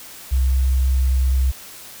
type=tone; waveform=sine; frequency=65 Hz; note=C2; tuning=11 cents flat; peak=-14 dBFS; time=0.31-1.52 s; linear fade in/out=20 ms; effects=white hiss -39 dBFS RMS until 2 s